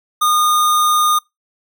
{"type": "tone with sample-and-hold", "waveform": "sine", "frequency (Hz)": 1221, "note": "D#6", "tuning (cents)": -33, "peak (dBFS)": -11, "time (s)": [0.21, 1.19], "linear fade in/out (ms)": 10, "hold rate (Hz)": 4900, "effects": ["noise-tail reverb RT60 0.2 s tail -26 dB re dry"]}